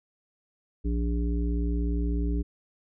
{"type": "harmonic tone", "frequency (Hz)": 58.27, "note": "A#1", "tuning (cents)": 0, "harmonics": [1, 3, 5, 7], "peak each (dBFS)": [-25, -34, -33, -39], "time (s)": [0.84, 2.43], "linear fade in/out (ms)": 20, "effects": []}